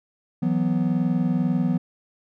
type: chord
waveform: triangle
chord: E suspended second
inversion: none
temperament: equal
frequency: 164.81 / 185 / 246.9 Hz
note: E3 / F#3 / B3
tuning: 0 / 0 / 0 cents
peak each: -22 dBFS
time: 0.42-1.78 s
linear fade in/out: 10 ms
effects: none